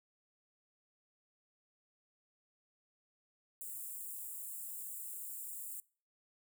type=high-pass noise; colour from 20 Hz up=white; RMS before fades=-45 dBFS; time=3.61-5.8 s; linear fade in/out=0 ms; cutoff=7300 Hz; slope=96 dB/octave; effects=noise-tail reverb RT60 0.4 s tail -23 dB re dry